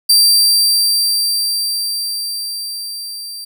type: tone with level ramp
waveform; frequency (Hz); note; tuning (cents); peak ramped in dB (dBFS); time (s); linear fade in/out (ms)
sawtooth; 4699; D8; 0; -4 to -24; 0.09-3.45; 10
effects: none